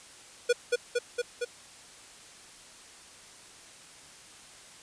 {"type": "tone with echo", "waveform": "square", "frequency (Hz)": 484.1, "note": "B4", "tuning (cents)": -35, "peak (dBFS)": -21, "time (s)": [0.49, 0.53], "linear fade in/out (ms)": 10, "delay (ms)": 230, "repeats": 4, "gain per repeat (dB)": -2, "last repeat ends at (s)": 1.45, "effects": ["white hiss -51 dBFS RMS until 4.82 s", "resampled to 22050 Hz"]}